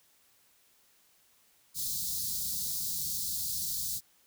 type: band-stop noise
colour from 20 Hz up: white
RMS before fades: -34 dBFS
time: 1.74-4.01 s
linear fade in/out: 50 ms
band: 210 to 3900 Hz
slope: 48 dB/octave
effects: white hiss -66 dBFS RMS until 4.26 s